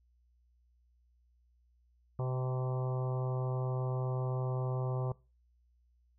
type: harmonic tone with a mistuned harmonic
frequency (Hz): 128.2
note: C3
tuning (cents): -35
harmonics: 1 / 3 / 4 / 5 / 6 / 7 / 8 / 9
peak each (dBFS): -32 / -42 / -44 / -46 / -48 / -49 / -50 / -51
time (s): 2.19-5.12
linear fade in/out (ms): 2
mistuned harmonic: 6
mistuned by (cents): +17
effects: noise-tail reverb RT60 0.3 s tail -21 dB re dry + added 60 Hz sine -66 dBFS peak until 6.18 s